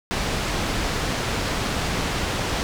pink low-pass noise, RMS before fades -25 dBFS, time 0.11-2.63 s, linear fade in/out 0 ms, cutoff 6000 Hz, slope 12 dB/octave, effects none

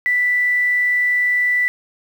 sine tone, 1975.5 Hz, B6, in tune, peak -14 dBFS, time 0.06-1.68 s, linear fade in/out 0 ms, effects 7-bit

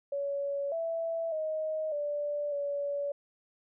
sine tone with pitch steps, 563 / 661 / 626 / 585 / 570 Hz, C#5 / E5 / D#5 / D5 / C#5, +27 / +5 / +10 / -7 / +48 cents, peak -30 dBFS, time 0.12-3.12 s, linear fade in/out 5 ms, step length 600 ms, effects none

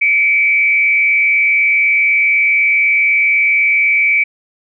sine tone with frequency modulation, 2296 Hz, D7, 40 cents flat, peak -9 dBFS, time 0.01-4.24 s, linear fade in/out 10 ms, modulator 136 Hz, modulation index 0.53, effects none

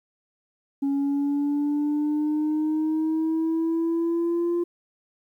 sine exponential sweep, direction up, 277.2 to 347 Hz, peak -19 dBFS, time 0.82-4.64 s, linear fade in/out 10 ms, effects tanh soft clip ceiling -20 dBFS + 10-bit

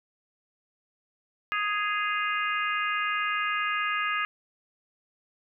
harmonic tone with a mistuned harmonic, 415.3 Hz, G#4, in tune, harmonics 3 / 4 / 5 / 6 / 7, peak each -29 / -31 / -33 / -35 / -36 dBFS, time 1.52-4.25 s, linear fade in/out 0 ms, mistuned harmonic 7, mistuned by -66 cents, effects none

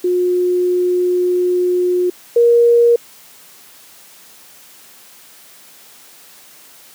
sine tone pair in turn, 359.2 / 472.1 Hz, F4 / A#4, +49 / +22 cents, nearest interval perfect fourth, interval 473 cents, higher second, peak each -12 / -7 dBFS, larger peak second, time 0.04-2.1 / 2.36-2.96 s, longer first, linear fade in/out 5 ms, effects white hiss -43 dBFS RMS until 6.94 s + high-pass 150 Hz 12 dB/octave

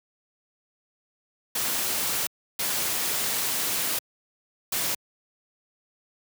white noise bursts at uneven times, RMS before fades -27 dBFS, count 3, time 1.55-2.27 / 2.59-3.99 / 4.72-4.95 s, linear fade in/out 5 ms, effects high-pass 100 Hz 12 dB/octave

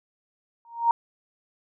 sine tone with exponential growth, 932.3 Hz, A#5, in tune, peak -13 dBFS, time 0.65-0.91 s, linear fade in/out 1 ms, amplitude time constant 56 ms, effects none

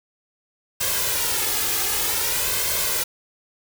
white noise with flanger, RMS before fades -23 dBFS, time 0.8-3.04 s, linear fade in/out 10 ms, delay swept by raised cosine 1.9 to 2.44 ms, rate 0.53 Hz, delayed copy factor +0.65, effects none

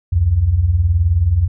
sine beating tone pair, 69.3 / 88.3 Hz, C#2 / F2, 0 / +20 cents, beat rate 19 Hz, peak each -18 / -12 dBFS, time 0.12-1.48 s, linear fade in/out 10 ms, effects none

